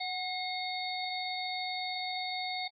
harmonic tone with a mistuned harmonic, 740 Hz, F#5, in tune, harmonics 1 / 3 / 5 / 6, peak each -37 / -39 / -40 / -40 dBFS, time 0-2.68 s, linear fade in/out 10 ms, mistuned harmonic 3, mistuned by -55 cents, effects AAC 32 kbps

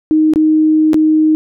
sine tone with dropouts, 311.4 Hz, D#4, 2 cents sharp, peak -7 dBFS, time 0.11-1.35 s, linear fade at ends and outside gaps 0 ms, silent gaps 0.336-0.359 / 0.933-0.943 s, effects none

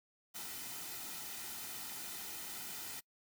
white noise with comb filter, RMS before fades -45 dBFS, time 0.34-3.01 s, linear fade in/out 20 ms, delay 1.8 ms, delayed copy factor -0.55, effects noise-tail reverb RT60 0.1 s tail -25 dB re dry

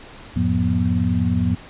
sine tone cluster, 87.7 / 107.4 / 177.3 / 241.2 Hz, F2 / A2 / F3 / B3, +8 / -41 / +26 / -41 cents, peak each -22 dBFS, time 0.36-1.55 s, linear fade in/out 5 ms, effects pink hiss -41 dBFS RMS until 1.69 s + resampled to 8000 Hz

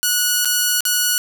5% pulse tone with dropouts, 1464 Hz, F#6, 19 cents flat, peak -4 dBFS, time 0.03-1.18 s, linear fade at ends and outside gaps 0 ms, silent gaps 0.448-0.455 / 0.806-0.853 s, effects 7-bit

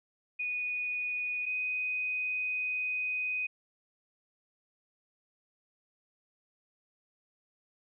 sine tone pair in turn, 2472 / 2499 Hz, D#7 / D#7, -12 / +7 cents, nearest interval unison, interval 19 cents, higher second, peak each -31 / -30 dBFS, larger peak second, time 0.39-1.46 / 1.46-3.47 s, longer second, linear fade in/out 10 ms, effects none

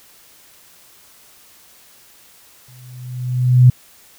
sine tone with exponential growth, 125.5 Hz, B2, 28 cents sharp, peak -3 dBFS, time 2.68-3.7 s, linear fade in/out 5 ms, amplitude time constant 220 ms, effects white hiss -48 dBFS RMS until 4.18 s

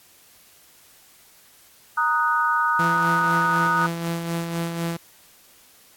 sine chord, D# minor, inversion second, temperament equal, 932.3 / 1244.5 / 1480 Hz, A#5 / D#6 / F#6, 0 / 0 / 0 cents, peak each -24 / -21 / -23 dBFS, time 1.97-3.87 s, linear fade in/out 10 ms
sawtooth tone with tremolo, 168.2 Hz, E3, 35 cents sharp, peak -19 dBFS, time 2.79-4.97 s, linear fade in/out 5 ms, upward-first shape sine, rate 4 Hz, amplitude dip 45%
effects white hiss -53 dBFS RMS until 5.96 s + AAC 64 kbps

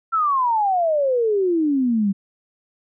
sine exponential sweep, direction down, 1361 to 190.9 Hz, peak -16 dBFS, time 0.12-2.13 s, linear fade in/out 20 ms, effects none

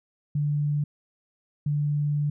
sine tone bursts at uneven times, 146.83 Hz, D3, in tune, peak -22 dBFS, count 2, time 0.35-0.84 / 1.66-2.3 s, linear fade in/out 5 ms, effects none

